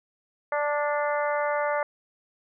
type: harmonic tone with a mistuned harmonic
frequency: 293.7 Hz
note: D4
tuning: in tune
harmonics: 2 / 3 / 4 / 5 / 6 / 7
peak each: -26 / -30 / -32 / -34 / -36 / -37 dBFS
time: 0.52-1.83 s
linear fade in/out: 2 ms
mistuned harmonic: 5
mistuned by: -22 cents
effects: none